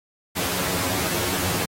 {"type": "noise with comb filter", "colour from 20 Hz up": "pink", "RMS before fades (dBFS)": -25, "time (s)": [0.35, 1.66], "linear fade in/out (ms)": 20, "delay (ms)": 11, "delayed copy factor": 1, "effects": ["high-pass 100 Hz 12 dB/octave", "AAC 48 kbps"]}